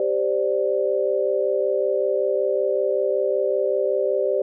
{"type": "chord", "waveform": "sine", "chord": "G suspended fourth", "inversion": "none", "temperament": "just", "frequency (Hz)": [392, 522.7, 588], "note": ["G4", "C5", "D5"], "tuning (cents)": [0, -2, 2], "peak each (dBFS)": -23, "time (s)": [0, 4.42], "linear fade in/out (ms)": 2, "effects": []}